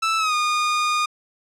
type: tone with pitch glide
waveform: sawtooth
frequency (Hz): 1318.5 to 1223.1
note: E6 to D#6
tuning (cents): 0 to -30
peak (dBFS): -15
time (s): 0.02-1.06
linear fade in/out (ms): 10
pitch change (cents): -130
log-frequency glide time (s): 0.18-0.34
effects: low-pass 7000 Hz 12 dB/octave